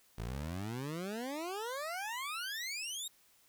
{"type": "exponential sweep", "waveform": "20% pulse", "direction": "up", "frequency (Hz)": [52.4, 3823], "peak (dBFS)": -33, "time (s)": [0.18, 3.08], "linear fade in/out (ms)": 5, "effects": ["white hiss -67 dBFS RMS until 3.48 s"]}